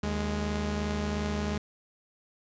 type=tone pair together; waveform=sawtooth; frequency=76.82 / 207.7 Hz; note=D#2 / G#3; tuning=-22 / 0 cents; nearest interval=octave + perfect fourth; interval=1722 cents; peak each=-28 / -27 dBFS; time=0.03-1.58 s; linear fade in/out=5 ms; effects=resampled to 16000 Hz